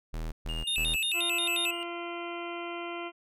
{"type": "tone bursts", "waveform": "square", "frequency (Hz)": 40.07, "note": "E1", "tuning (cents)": -48, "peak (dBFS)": -33, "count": 3, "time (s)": [0.13, 0.96], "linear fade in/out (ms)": 10, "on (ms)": 190, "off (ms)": 130}
{"type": "tone with tremolo", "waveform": "triangle", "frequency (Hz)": 2831, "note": "F7", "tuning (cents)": 23, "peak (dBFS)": -33, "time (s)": [0.49, 1.83], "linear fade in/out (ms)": 0, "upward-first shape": "triangle", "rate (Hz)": 13, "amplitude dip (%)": 40}
{"type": "tone with vibrato", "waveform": "square", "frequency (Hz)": 3100, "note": "G7", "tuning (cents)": -20, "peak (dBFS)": -28, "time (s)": [0.67, 1.71], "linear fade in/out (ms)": 5, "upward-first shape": "square", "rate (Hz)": 5.6, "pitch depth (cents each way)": 290}
{"type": "harmonic tone", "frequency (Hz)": 344, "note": "F4", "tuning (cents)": -26, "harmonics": [1, 2, 3, 4, 6, 7, 8, 9], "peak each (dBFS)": [-38, -41, -43, -44, -46, -46, -47, -48], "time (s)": [1.13, 3.12], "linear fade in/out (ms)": 50}
{"effects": []}